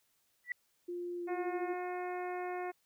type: tone with exponential growth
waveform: sine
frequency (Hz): 1959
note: B6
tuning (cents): -15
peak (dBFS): -30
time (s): 0.44-0.52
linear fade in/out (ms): 2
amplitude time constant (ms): 17
type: tone with pitch glide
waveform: sine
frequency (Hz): 351.3 to 346.9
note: F4 to F4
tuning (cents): +10 to -12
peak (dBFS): -37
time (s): 0.88-1.74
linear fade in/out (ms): 10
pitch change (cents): -22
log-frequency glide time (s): 1.17-1.25
type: harmonic tone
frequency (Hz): 360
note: F#4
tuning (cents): -47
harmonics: 1 / 2 / 3 / 4 / 5 / 6 / 7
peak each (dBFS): -39 / -40 / -48 / -51 / -50 / -51 / -57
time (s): 1.27-2.72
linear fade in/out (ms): 20
effects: white hiss -75 dBFS RMS until 2.85 s